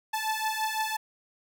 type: beating tone pair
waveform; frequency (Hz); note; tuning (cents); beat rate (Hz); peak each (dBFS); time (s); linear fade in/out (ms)
sawtooth; 870 / 875.9; A5 / A5; -20 / -8; 5.9; -27; 0.13-0.97; 10
effects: none